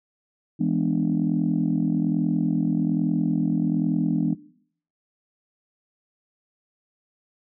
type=chord; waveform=sine; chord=E dominant seventh; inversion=none; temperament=just; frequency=164.81 / 206 / 247.2 / 296.7 Hz; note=E3 / G#3 / B3 / D4; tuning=0 / -14 / +2 / +18 cents; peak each=-25 dBFS; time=0.59-4.35 s; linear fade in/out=20 ms; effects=noise-tail reverb RT60 0.6 s tail -19 dB re dry + tanh soft clip ceiling -12 dBFS